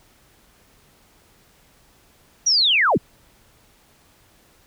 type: linear sweep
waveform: sine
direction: down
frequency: 5920 to 66.3 Hz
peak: -14 dBFS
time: 2.46-2.98 s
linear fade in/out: 10 ms
effects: pink hiss -56 dBFS RMS until 4.66 s